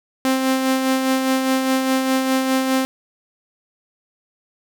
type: tone with tremolo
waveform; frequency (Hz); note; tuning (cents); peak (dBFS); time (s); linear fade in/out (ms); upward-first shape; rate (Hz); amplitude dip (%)
sawtooth; 262.9; C4; +8; -11; 0.25-2.85; 0; sine; 4.9; 40
effects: none